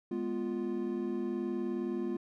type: chord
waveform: triangle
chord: F diminished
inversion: first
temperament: equal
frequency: 207.7 / 246.9 / 349.2 Hz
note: Ab3 / Cb4 / F4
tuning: 0 / 0 / 0 cents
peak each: -36 / -35 / -33 dBFS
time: 0.11-2.17 s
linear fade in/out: 5 ms
effects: none